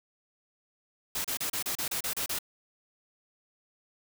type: noise bursts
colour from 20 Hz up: white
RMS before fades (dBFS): -32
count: 10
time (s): 1.15-2.388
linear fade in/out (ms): 5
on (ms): 95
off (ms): 32
effects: none